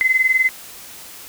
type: tone pair together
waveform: sine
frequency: 2044 / 2064 Hz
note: C7 / C7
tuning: -41 / -24 cents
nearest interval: unison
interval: 17 cents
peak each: -15 / -18 dBFS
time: 0.01-0.49 s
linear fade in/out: 0 ms
effects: white hiss -38 dBFS RMS until 1.28 s